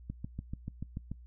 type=click train; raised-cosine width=5 ms; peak=-25 dBFS; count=8; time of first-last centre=0.1-1.116 s; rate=6.89 Hz; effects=noise-tail reverb RT60 0.1 s tail -21 dB re dry + added 60 Hz sine -49 dBFS peak until 1.26 s